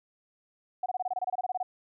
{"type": "tone bursts", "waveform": "sine", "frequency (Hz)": 738, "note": "F#5", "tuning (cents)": -5, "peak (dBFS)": -27, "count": 15, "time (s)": [0.83, 1.63], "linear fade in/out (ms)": 5, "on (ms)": 30, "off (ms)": 25, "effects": []}